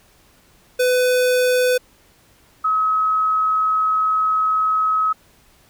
square / sine tone pair in turn, 501 / 1279 Hz, B4 / D#6, +25 / +47 cents, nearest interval octave + major third, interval 1622 cents, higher second, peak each -15 dBFS, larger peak neither, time 0.79-1.78 / 2.64-5.13 s, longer second, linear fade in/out 10 ms, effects pink hiss -54 dBFS RMS until 5.69 s

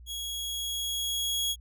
sawtooth tone with level ramp, 3322 Hz, G#7, in tune, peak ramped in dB -31 to -23 dBFS, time 0.06-1.56 s, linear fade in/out 50 ms, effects added 60 Hz sine -46 dBFS peak until 1.6 s

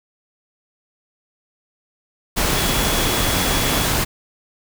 sine tone in noise, 3373 Hz, G#7, 26 cents sharp, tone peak -28 dBFS, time 2.54-3.87 s, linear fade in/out 20 ms, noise pink, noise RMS -19 dBFS, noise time 2.36-4.05 s, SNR -12 dB, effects none

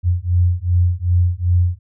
sine beating tone pair, 87.31 / 89.91 Hz, F2 / F#2, 0 / -49 cents, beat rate 2.6 Hz, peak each -16 dBFS, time 0.03-1.79 s, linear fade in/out 50 ms, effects none

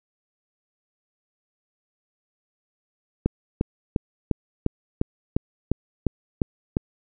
click train, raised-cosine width 3 ms, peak -7 dBFS, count 11, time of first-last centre 3.26-6.769 s, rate 2.85 Hz, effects none

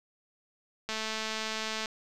click train, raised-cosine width 0.2 ms, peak -17 dBFS, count 213, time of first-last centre 0.89-1.858 s, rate 219 Hz, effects none

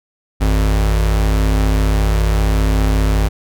square tone pair together, 52.55 / 87.31 Hz, G#1 / F2, +21 / 0 cents, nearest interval major sixth, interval 879 cents, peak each -13 / -22 dBFS, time 0.4-3.29 s, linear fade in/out 20 ms, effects none

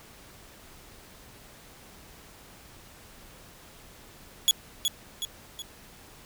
sawtooth tone with echo, 3371 Hz, G#7, 25 cents sharp, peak -14 dBFS, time 4.48-4.51 s, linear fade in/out 0 ms, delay 370 ms, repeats 3, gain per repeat -6 dB, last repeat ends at 5.62 s, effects pink hiss -51 dBFS RMS until 6.25 s

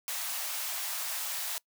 white high-pass noise, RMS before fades -35 dBFS, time 0.08-1.58 s, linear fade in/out 0 ms, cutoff 610 Hz, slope 48 dB/octave, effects noise-tail reverb RT60 0.1 s tail -23 dB re dry

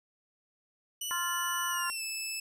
15% pulse tone with pitch glide, 2960 to 2622 Hz, F#7 to E7, 0 to -10 cents, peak -27 dBFS, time 1.01-2.4 s, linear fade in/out 5 ms, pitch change -210 cents, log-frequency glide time 1.69-2.02 s
harmonic tone, 347.9 Hz, F4, 7 cents flat, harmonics 3 / 4 / 5, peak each -34 / -36 / -38 dBFS, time 1.11-1.9 s, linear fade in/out 0 ms
effects none

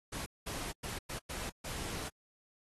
pink noise bursts at uneven times, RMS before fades -41 dBFS, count 6, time 0.12-0.26 / 0.46-0.72 / 0.83-0.99 / 1.09-1.19 / 1.29-1.5 / 1.64-2.09 s, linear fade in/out 10 ms, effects AAC 32 kbps

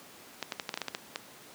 clicks, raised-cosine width 0.2 ms, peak -15 dBFS, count 10, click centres 0.427 / 0.522 / 0.598 / 0.692 / 0.741 / 0.775 / 0.817 / 0.883 / 0.949 / 1.159 s, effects pink hiss -51 dBFS RMS until 1.54 s + high-pass 200 Hz 12 dB/octave

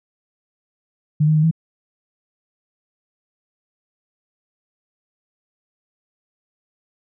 sine tone with pitch steps, 151.3 / 155.4 / 154 / 162.2 Hz, D#3 / D#3 / D#3 / E3, -48 / -2 / -17 / -28 cents, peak -12 dBFS, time 1.2-1.512 s, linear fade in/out 10 ms, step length 78 ms, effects none

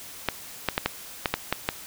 clicks, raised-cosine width 0.3 ms, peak -6 dBFS, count 8, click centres 0.287 / 0.687 / 0.779 / 0.86 / 1.258 / 1.34 / 1.526 / 1.689 s, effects white hiss -42 dBFS RMS until 1.86 s

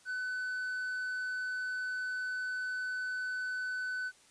triangle tone, 1505 Hz, F#6, 29 cents sharp, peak -32 dBFS, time 0.05-4.12 s, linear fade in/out 50 ms, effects white hiss -62 dBFS RMS until 4.3 s + resampled to 22050 Hz

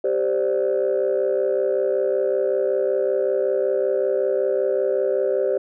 sine chord, G suspended fourth, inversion none, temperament just, 392 / 522.7 / 588 Hz, G4 / C5 / D5, 0 / -2 / +2 cents, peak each -21 / -21 / -23 dBFS, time 0.04-5.58 s, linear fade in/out 5 ms, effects tanh soft clip ceiling -12 dBFS

